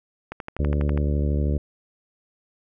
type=click train; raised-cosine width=0.5 ms; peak=-17 dBFS; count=9; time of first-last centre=0.32-0.976 s; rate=12.2 Hz
type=harmonic tone; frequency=72.8 Hz; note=D2; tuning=15 cents flat; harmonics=1 / 2 / 3 / 4 / 5 / 6 / 7 / 8; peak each=-21 / -27 / -31 / -33 / -35 / -37 / -38 / -39 dBFS; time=0.59-1.58 s; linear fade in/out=5 ms
effects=none